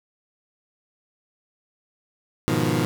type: chord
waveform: 20% pulse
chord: F half-diminished seventh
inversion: first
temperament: equal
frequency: 103.83 / 123.47 / 155.56 / 174.61 Hz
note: Ab2 / Cb3 / Eb3 / F3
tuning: 0 / 0 / 0 / 0 cents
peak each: -24 / -20 / -20 / -22 dBFS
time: 2.48-2.85 s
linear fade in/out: 0 ms
effects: none